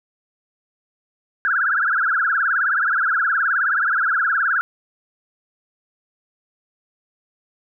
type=tone with vibrato; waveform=sine; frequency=1480 Hz; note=F#6; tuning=in tune; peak=-16 dBFS; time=1.45-4.61 s; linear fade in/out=0 ms; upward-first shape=triangle; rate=19 Hz; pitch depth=240 cents each way; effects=none